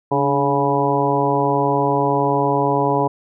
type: harmonic tone with a mistuned harmonic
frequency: 140.1 Hz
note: C#3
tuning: 19 cents sharp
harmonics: 1 / 2 / 3 / 4 / 5 / 6 / 7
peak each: -24 / -23 / -21 / -24 / -24 / -23 / -21 dBFS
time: 0.11-3.08 s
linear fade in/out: 10 ms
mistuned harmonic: 2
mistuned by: +55 cents
effects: none